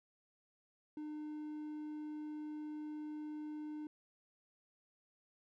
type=tone; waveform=triangle; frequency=302.8 Hz; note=D#4; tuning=47 cents flat; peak=-40 dBFS; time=0.97-3.87 s; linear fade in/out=2 ms; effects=none